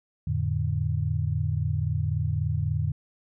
sine tone cluster, 87.4 / 111.1 / 147.9 Hz, F2 / A2 / D3, +2 / +17 / +13 cents, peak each -28 dBFS, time 0.27-2.92 s, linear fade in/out 5 ms, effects none

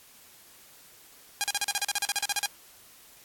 5% pulse tone bursts, 812 Hz, G#5, 39 cents flat, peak -13 dBFS, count 16, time 1.41-2.459 s, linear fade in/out 0 ms, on 29 ms, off 39 ms, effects white hiss -54 dBFS RMS until 3.24 s + AAC 64 kbps

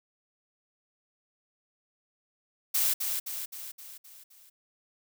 blue noise with echo, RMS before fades -26 dBFS, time 2.74-2.94 s, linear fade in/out 10 ms, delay 260 ms, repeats 6, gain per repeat -5 dB, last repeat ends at 4.5 s, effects none

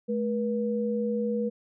sine tone pair together, 214.8 / 482.3 Hz, A3 / B4, -41 / -41 cents, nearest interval octave + major second, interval 1400 cents, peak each -28 dBFS, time 0.08-1.5 s, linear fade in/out 20 ms, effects none

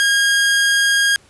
sawtooth tone, 1627 Hz, G#6, 36 cents flat, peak -9 dBFS, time 0-1.16 s, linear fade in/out 0 ms, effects pink hiss -51 dBFS RMS until 1.29 s + resampled to 24000 Hz

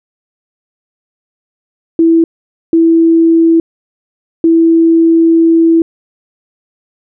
sine tone bursts at uneven times, 329.6 Hz, E4, in tune, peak -4 dBFS, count 3, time 1.99-2.24 / 2.73-3.6 / 4.44-5.82 s, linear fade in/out 2 ms, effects none

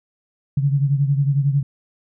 sine beating tone pair, 138.59 / 149.59 Hz, C#3 / D3, 0 / +32 cents, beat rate 11 Hz, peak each -16 / -22 dBFS, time 0.57-1.63 s, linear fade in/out 5 ms, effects none

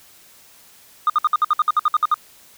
sine tone bursts, 1223 Hz, D#6, 30 cents flat, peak -10 dBFS, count 13, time 1.07-2.142 s, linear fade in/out 2 ms, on 28 ms, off 59 ms, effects tanh soft clip ceiling -11 dBFS + white hiss -49 dBFS RMS until 2.57 s

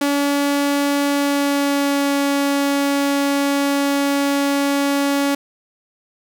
sawtooth tone with pitch glide, 284.3 to 281.2 Hz, C#4 to C#4, +44 to +25 cents, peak -12 dBFS, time 0.01-5.35 s, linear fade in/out 5 ms, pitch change -19 cents, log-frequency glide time 1.09-2.16 s, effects none

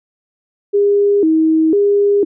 sine tone with vibrato, 359.4 Hz, F4, 50 cents sharp, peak -9 dBFS, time 0.73-2.25 s, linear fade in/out 20 ms, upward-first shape square, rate 1 Hz, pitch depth 210 cents each way, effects none

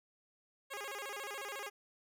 10% pulse tone with vibrato, 472.6 Hz, A#4, 24 cents sharp, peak -33 dBFS, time 0.7-1.7 s, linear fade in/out 20 ms, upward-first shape square, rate 14 Hz, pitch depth 250 cents each way, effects none

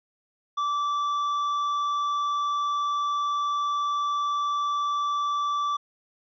sine tone with tanh clipping, 1163 Hz, D6, 17 cents flat, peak -25 dBFS, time 0.57-5.77 s, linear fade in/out 10 ms, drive 7 dB, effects resampled to 16000 Hz

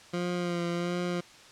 20% pulse tone with vibrato, 174.61 Hz, F3, in tune, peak -24 dBFS, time 0.13-1.21 s, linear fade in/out 10 ms, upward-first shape sine, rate 1.4 Hz, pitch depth 26 cents each way, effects white hiss -52 dBFS RMS until 1.51 s + low-pass 6000 Hz 12 dB/octave

